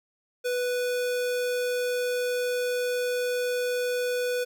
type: tone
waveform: square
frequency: 493.9 Hz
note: B4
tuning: in tune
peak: -26 dBFS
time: 0.44-4.45 s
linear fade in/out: 20 ms
effects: 11-bit